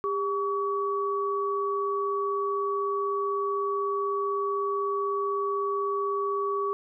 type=tone pair together; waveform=sine; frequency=400.9 / 1134 Hz; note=G4 / C#6; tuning=+39 / +39 cents; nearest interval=octave + tritone; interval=1800 cents; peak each=-28 dBFS; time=0.04-6.73 s; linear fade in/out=0 ms; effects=none